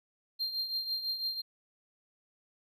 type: tone with tremolo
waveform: triangle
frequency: 4186 Hz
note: C8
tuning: in tune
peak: -28 dBFS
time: 0.39-1.42 s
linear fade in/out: 20 ms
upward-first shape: triangle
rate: 6 Hz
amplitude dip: 70%
effects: none